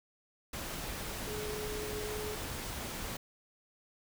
sine tone in noise, 423.7 Hz, G#4, 35 cents sharp, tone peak -39 dBFS, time 1.27-2.35 s, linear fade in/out 5 ms, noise pink, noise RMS -40 dBFS, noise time 0.53-3.17 s, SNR -2 dB, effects none

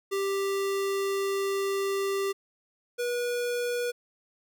square tone pair in turn, 393.2 / 484.4 Hz, G4 / B4, +5 / -34 cents, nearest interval major third, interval 361 cents, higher second, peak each -27 / -28 dBFS, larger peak first, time 0.11-2.33 / 2.98-3.92 s, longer first, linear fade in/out 20 ms, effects none

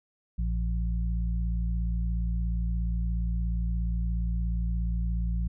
harmonic tone, 57 Hz, A#1, 38 cents flat, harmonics 1 / 2 / 3, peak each -26 / -37 / -35 dBFS, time 0.38-5.48 s, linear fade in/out 10 ms, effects none

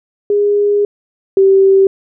sine tone pair in turn, 410 / 387.6 Hz, G#4 / G4, -22 / -20 cents, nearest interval minor second, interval 98 cents, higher first, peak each -9 / -5 dBFS, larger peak second, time 0.3-0.85 / 1.37-1.87 s, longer first, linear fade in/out 2 ms, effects none

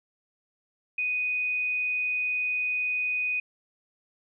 sine tone, 2489 Hz, D#7, in tune, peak -25 dBFS, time 0.98-3.4 s, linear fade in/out 5 ms, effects none

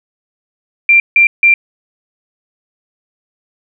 sine tone bursts, 2369 Hz, D7, 14 cents sharp, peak -4 dBFS, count 3, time 0.89-1.54 s, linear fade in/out 2 ms, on 110 ms, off 160 ms, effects none

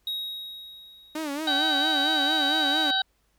triangle tone with exponential decay, 3789 Hz, A#7, 27 cents sharp, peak -25 dBFS, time 0.07-1.78 s, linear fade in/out 2 ms, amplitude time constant 370 ms
sawtooth tone with vibrato, 298.1 Hz, D4, 26 cents sharp, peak -25 dBFS, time 1.15-2.91 s, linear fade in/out 5 ms, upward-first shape sine, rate 4.4 Hz, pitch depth 120 cents each way
harmonic tone, 767 Hz, G5, 38 cents flat, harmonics 1 / 2 / 4 / 5 / 6, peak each -29 / -28 / -34 / -24 / -36 dBFS, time 1.47-3.02 s, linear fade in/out 5 ms
effects added 50 Hz sine -70 dBFS peak until 3.38 s + pink hiss -70 dBFS RMS until 3.38 s

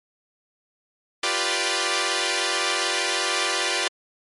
5% pulse chord, G dominant seventh, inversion third, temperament equal, 349.2 / 392 / 493.9 / 587.3 Hz, F4 / G4 / B4 / D5, 0 / 0 / 0 / 0 cents, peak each -16 dBFS, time 1.23-3.88 s, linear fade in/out 5 ms, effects MP3 48 kbps

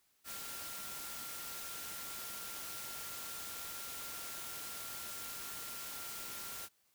sine tone in noise, 1383 Hz, F6, 17 cents flat, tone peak -53 dBFS, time 0.24-6.69 s, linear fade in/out 50 ms, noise white, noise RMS -45 dBFS, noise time 0.24-6.69 s, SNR -11 dB, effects white hiss -74 dBFS RMS until 6.94 s

